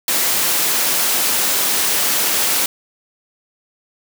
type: high-pass noise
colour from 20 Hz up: white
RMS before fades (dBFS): -17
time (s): 0.08-2.66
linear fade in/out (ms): 2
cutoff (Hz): 200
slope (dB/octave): 12
effects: none